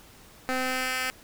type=ring-modulated tone; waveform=10% pulse; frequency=257.6 Hz; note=C4; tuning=27 cents flat; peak=-15 dBFS; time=0.49-1.1 s; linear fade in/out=0 ms; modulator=1030 Hz; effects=pink hiss -52 dBFS RMS until 1.23 s